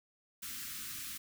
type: band-stop noise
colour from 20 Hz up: white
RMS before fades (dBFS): -43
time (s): 0.42-1.18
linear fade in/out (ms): 10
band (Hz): 320 to 1200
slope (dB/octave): 48
effects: none